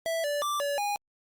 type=tone with pitch steps; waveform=square; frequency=659 / 582 / 1174 / 571 / 820 Hz; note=E5 / D5 / D6 / D5 / G#5; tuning=-1 / -16 / -1 / -49 / -22 cents; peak=-28 dBFS; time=0.06-0.96 s; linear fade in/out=0 ms; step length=180 ms; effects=Opus 48 kbps